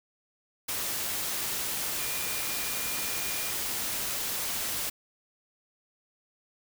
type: tone in noise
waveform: sine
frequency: 2414 Hz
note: D7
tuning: 47 cents sharp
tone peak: -41 dBFS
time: 1.99-3.51 s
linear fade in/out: 10 ms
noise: white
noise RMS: -32 dBFS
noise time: 0.68-4.9 s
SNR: -12 dB
effects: none